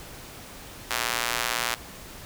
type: tone with high-pass filter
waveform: square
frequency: 59 Hz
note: A#1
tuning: 22 cents sharp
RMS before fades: -28 dBFS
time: 0.9-1.75 s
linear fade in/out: 10 ms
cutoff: 1200 Hz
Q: 0.67
effects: pink hiss -43 dBFS RMS until 2.25 s